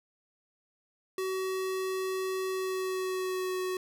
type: tone with pitch glide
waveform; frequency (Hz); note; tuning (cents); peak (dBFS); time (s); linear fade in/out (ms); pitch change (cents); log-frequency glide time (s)
square; 377.4 to 370.3; F#4 to F#4; +34 to +1; -31; 1.18-3.77; 2; -33; 2.49-3.6
effects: none